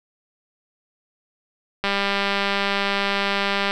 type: click train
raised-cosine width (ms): 0.3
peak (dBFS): -6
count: 373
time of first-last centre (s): 1.84-3.709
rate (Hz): 199
effects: none